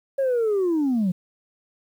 sine linear sweep, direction down, 554.4 to 170.6 Hz, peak -17 dBFS, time 0.18-1.12 s, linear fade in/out 10 ms, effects tanh soft clip ceiling -17 dBFS + 9-bit

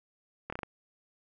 slowing click train, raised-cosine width 0.5 ms, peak -21 dBFS, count 5, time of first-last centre 0.5-0.632 s, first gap 25 ms, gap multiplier 1.19, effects none

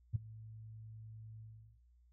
sine tone with ADSR envelope, 110 Hz, A2, in tune, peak -28 dBFS, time 0.13-1.8 s, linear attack 25 ms, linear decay 9 ms, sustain -21 dB, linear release 390 ms, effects noise-tail reverb RT60 0.3 s tail -17 dB re dry + added 60 Hz sine -64 dBFS peak until 2.12 s

